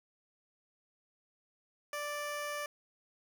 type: tone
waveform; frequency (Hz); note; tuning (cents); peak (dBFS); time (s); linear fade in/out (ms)
15% pulse; 587.3; D5; 0; -30; 1.93-2.66; 2
effects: none